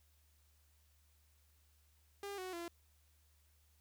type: tone with pitch steps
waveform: sawtooth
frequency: 401.6 / 370.4 / 341.6 Hz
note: G4 / F#4 / F4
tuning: +42 / +2 / -38 cents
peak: -39 dBFS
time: 2.23-2.68 s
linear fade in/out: 2 ms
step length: 150 ms
effects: added 74 Hz sine -69 dBFS peak until 3.8 s + white hiss -75 dBFS RMS until 3.8 s